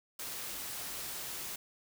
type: noise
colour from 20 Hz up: white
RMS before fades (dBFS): -41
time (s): 0.19-1.56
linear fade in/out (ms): 5
effects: none